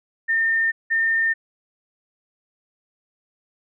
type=tone pair in turn; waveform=sine; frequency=1813 / 1813 Hz; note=A#6 / A#6; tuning=-49 / -49 cents; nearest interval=unison; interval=0 cents; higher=neither; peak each=-17 dBFS; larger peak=neither; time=0.28-0.72 / 0.9-1.34 s; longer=neither; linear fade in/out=20 ms; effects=none